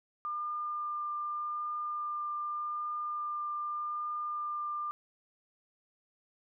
sine tone with vibrato, 1200 Hz, D6, 37 cents sharp, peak -33 dBFS, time 0.25-4.91 s, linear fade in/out 0 ms, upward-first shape triangle, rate 0.84 Hz, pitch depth 9 cents each way, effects none

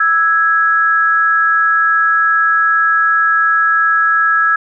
sine tone pair together, 1318.5 / 1661.2 Hz, E6 / G#6, 0 / 0 cents, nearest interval major third, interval 400 cents, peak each -12 dBFS, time 0-4.56 s, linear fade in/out 5 ms, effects none

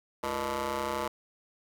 15% pulse ring-modulated tone, 132.6 Hz, C3, 23 cents sharp, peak -21 dBFS, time 0.23-1.08 s, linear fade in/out 5 ms, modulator 745 Hz, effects none

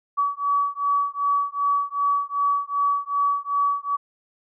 sine beating tone pair, 1138 / 1140.6 Hz, C#6 / C#6, +45 / +49 cents, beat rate 2.6 Hz, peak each -23 dBFS, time 0.17-3.97 s, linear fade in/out 20 ms, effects none

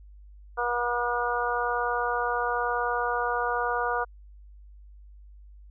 harmonic tone, 241 Hz, B3, 42 cents flat, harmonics 2 / 3 / 4 / 5 / 6, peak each -31 / -31 / -31 / -31 / -31 dBFS, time 0.57-4.05 s, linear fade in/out 20 ms, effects added 50 Hz sine -46 dBFS peak until 5.7 s

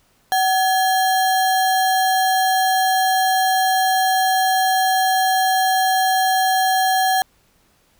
sine tone with sample-and-hold, 755 Hz, F#5, 35 cents sharp, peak -14 dBFS, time 0.32-7.22 s, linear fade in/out 0 ms, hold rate 2450 Hz, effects pink hiss -59 dBFS RMS until 7.99 s

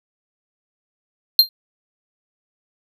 square tone with exponential decay, 4186 Hz, C8, in tune, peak -3 dBFS, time 1.39-1.49 s, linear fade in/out 1 ms, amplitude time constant 20 ms, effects none

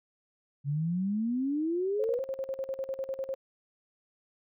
sine exponential sweep, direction up, 137.3 to 512 Hz, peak -27 dBFS, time 0.64-2.22 s, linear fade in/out 50 ms
sine tone with tremolo, 535 Hz, C5, 38 cents sharp, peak -30 dBFS, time 1.99-3.35 s, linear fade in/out 10 ms, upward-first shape square, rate 10 Hz, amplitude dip 75%
effects none

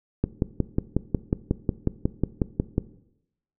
click train, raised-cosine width 3 ms, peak -8 dBFS, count 15, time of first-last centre 0.24-2.781 s, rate 5.51 Hz, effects noise-tail reverb RT60 0.8 s tail -17 dB re dry

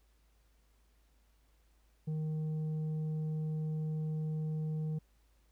sine tone with tanh clipping, 155.56 Hz, D#3, in tune, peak -34 dBFS, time 2.07-4.99 s, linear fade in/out 10 ms, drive 5 dB, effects added 53 Hz sine -66 dBFS peak until 5.51 s + pink hiss -75 dBFS RMS until 5.51 s

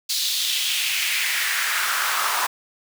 pink noise with high-pass filter sweep, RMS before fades -23 dBFS, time 0.09-2.47 s, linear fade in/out 10 ms, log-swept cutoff 4300 to 1000 Hz, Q 2.8, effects none

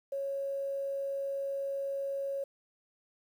sine tone, 552 Hz, C#5, 7 cents flat, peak -32 dBFS, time 0.12-2.44 s, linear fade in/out 5 ms, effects 10-bit

